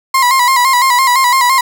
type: tone with vibrato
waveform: 35% pulse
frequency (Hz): 1019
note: C6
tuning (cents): -46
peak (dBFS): -6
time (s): 0.14-1.61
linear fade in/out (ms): 5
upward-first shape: square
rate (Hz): 5.9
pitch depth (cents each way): 70
effects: none